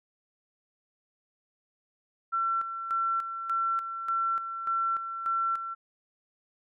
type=tone with tremolo; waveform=sine; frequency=1350 Hz; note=E6; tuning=41 cents sharp; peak=-25 dBFS; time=2.32-5.75 s; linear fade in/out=20 ms; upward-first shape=square; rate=1.7 Hz; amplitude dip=60%; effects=none